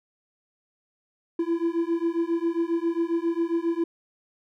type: beating tone pair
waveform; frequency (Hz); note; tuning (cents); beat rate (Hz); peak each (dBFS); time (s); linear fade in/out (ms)
triangle; 332.1 / 339.5; E4 / F4; +13 / -49; 7.4; -24; 1.39-3.84; 5
effects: none